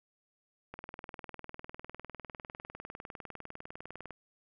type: click train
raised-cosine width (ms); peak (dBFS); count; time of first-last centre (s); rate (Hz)
0.5; -28; 68; 0.74-4.107; 19.9
effects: none